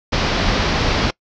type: low-pass noise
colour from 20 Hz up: pink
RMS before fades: -18 dBFS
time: 0.12-1.11 s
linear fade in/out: 10 ms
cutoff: 5500 Hz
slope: 48 dB/octave
effects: noise-tail reverb RT60 0.1 s tail -24 dB re dry